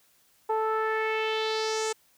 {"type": "tone with low-pass filter sweep", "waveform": "sawtooth", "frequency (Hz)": 438.7, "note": "A4", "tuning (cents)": -5, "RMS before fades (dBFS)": -28, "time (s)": [0.49, 1.93], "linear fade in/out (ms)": 10, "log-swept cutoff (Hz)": [940, 7700], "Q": 2.9, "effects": ["white hiss -64 dBFS RMS until 2.17 s"]}